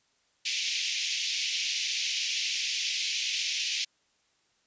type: band-pass noise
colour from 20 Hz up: pink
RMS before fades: -31 dBFS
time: 0.45-3.85 s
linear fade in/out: 10 ms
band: 2300 to 6500 Hz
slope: 48 dB/octave
effects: white hiss -70 dBFS RMS until 4.66 s + resampled to 16000 Hz